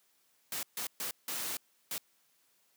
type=noise bursts at uneven times; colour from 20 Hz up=white; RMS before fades=-37 dBFS; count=5; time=0.52-0.63 / 0.77-0.87 / 1-1.11 / 1.28-1.57 / 1.91-1.98 s; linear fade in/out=2 ms; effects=white hiss -71 dBFS RMS until 2.76 s + high-pass 150 Hz 12 dB/octave